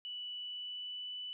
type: tone with pitch glide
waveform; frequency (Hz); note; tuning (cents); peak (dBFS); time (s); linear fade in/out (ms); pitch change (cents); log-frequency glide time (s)
sine; 2960 to 2982; F#7 to F#7; 0 to +13; -40; 0.05-1.33; 0; +13; 0.33-1.17
effects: none